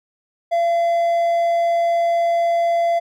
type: tone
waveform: triangle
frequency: 681 Hz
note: F5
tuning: 44 cents flat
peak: -13 dBFS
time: 0.51-3 s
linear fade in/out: 20 ms
effects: none